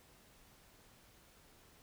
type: silence
effects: pink hiss -64 dBFS RMS until 1.82 s